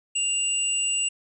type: tone pair together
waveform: sine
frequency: 2794 / 7893 Hz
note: F7 / B8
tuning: 0 / -2 cents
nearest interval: octave + tritone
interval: 1798 cents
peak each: -25 dBFS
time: 0.15-1.09 s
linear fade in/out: 10 ms
effects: none